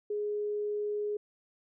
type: tone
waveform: sine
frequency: 416.6 Hz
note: G#4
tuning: 5 cents sharp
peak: -30 dBFS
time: 0.1-1.17 s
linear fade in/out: 5 ms
effects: none